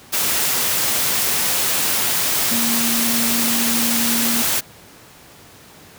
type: tone in noise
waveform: sine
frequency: 233.1 Hz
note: A#3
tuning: in tune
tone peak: -22 dBFS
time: 2.5-4.43 s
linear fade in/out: 20 ms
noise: white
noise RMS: -19 dBFS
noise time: 0.12-4.61 s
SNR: -6 dB
effects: pink hiss -44 dBFS RMS until 5.98 s + high-pass 80 Hz 12 dB/octave